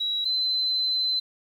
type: tone pair in turn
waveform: sine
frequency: 3882 / 4056 Hz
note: B7 / B7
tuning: -31 / +45 cents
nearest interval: minor second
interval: 76 cents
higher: second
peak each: -24 / -22 dBFS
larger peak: second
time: 0-0.25 / 0.25-1.2 s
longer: second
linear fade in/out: 10 ms
effects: 9-bit